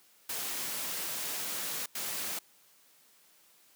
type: noise bursts at uneven times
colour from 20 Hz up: white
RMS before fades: -36 dBFS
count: 2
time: 0.29-1.86 / 1.95-2.39 s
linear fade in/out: 5 ms
effects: white hiss -63 dBFS RMS until 3.75 s + high-pass 150 Hz 12 dB/octave